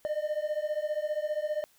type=beating tone pair; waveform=triangle; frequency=599 / 614 Hz; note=D5 / D#5; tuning=+34 / -23 cents; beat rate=15 Hz; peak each=-30 dBFS; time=0.05-1.64 s; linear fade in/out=0 ms; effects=white hiss -64 dBFS RMS until 1.78 s